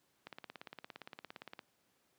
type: click train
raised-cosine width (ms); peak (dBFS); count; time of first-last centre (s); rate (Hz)
0.3; -30; 24; 0.27-1.592; 17.4
effects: pink hiss -75 dBFS RMS until 2.18 s + high-pass 150 Hz 12 dB/octave